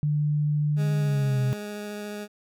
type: tone with pitch glide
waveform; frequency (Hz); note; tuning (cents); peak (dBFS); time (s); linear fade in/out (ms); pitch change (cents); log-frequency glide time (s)
sine; 148.8 to 129.54; D3 to C3; +23 to -17; -21; 0.03-1.53; 0; -240; 0.99-1.41
type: tone with vibrato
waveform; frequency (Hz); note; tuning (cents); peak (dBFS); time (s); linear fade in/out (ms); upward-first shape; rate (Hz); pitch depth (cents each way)
20% pulse; 207.7; G#3; 0; -28; 0.76-2.28; 50; triangle; 14; 10
effects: none